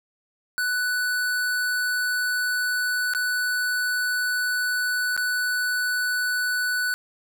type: tone with dropouts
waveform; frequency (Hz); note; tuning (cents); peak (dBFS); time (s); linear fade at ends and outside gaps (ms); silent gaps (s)
square; 1488; F#6; +9; -23; 0.58-6.94; 0; 3.136-3.149 / 5.165-5.176
effects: none